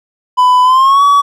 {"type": "tone with pitch glide", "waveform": "triangle", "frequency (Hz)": [1000, 1135.5], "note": ["B5", "C#6"], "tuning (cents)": [21, 41], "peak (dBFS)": -3, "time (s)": [0.37, 1.22], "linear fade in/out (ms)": 20, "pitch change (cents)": 220, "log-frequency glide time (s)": [0.63, 1.03], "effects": []}